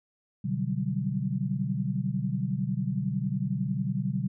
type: chord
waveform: sine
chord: G major seventh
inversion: first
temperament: equal with one note detuned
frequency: 126.36 / 146.83 / 185 / 196 Hz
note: B2 / D3 / F#3 / G3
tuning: +40 / 0 / 0 / 0 cents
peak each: -32 dBFS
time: 0.44-4.28 s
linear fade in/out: 10 ms
effects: none